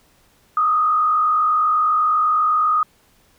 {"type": "tone with frequency modulation", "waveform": "sine", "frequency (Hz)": 1240, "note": "D#6", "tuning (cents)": -6, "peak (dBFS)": -14, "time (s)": [0.57, 2.83], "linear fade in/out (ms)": 2, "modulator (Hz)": 48, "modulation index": 0.65, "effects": ["pink hiss -57 dBFS RMS until 3.38 s"]}